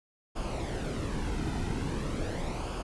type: noise with flanger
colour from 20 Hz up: brown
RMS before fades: -33 dBFS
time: 0.35-2.83 s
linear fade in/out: 20 ms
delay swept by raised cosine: 0.51 to 1.81 ms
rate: 0.42 Hz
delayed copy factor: -0.55
effects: resampled to 24000 Hz